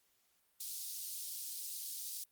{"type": "high-pass noise", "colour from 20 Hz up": "pink", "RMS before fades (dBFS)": -43, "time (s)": [0.6, 2.24], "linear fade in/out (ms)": 5, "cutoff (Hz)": 4600, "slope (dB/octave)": 24, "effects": ["white hiss -75 dBFS RMS until 2.31 s", "Opus 48 kbps"]}